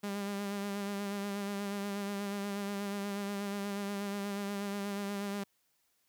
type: tone with vibrato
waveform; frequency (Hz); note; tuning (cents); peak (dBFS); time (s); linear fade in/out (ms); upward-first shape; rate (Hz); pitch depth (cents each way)
sawtooth; 201; G3; +44; -31; 0.03-5.44; 10; sine; 8.3; 30
effects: white hiss -75 dBFS RMS until 6.08 s